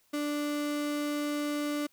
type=tone; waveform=35% pulse; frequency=293.7 Hz; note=D4; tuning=in tune; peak=-28 dBFS; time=0.13-1.87 s; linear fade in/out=10 ms; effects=white hiss -68 dBFS RMS until 1.92 s